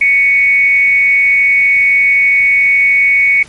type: tone with frequency modulation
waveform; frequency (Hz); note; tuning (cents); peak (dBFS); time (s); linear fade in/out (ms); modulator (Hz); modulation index
sine; 2227; C#7; +7; -6; 0.01-3.43; 5; 253; 0.32
effects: pink hiss -39 dBFS RMS until 3.48 s + MP3 48 kbps